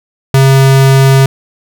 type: tone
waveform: square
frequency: 134.8 Hz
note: C#3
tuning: 48 cents flat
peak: -4 dBFS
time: 0.34-1.26 s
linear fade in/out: 2 ms
effects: none